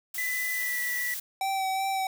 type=noise; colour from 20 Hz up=blue; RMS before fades=-35 dBFS; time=0.14-1.2 s; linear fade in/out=5 ms
type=tone with pitch glide; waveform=triangle; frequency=2000 to 1957.7 Hz; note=B6 to B6; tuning=+21 to -16 cents; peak=-27 dBFS; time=0.18-1.14 s; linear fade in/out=2 ms; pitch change=-37 cents; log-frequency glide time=0.53-0.79 s
type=tone with vibrato; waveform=square; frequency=770 Hz; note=G5; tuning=31 cents flat; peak=-27 dBFS; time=1.41-2.07 s; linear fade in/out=2 ms; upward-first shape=sine; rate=2.7 Hz; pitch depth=18 cents each way
effects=none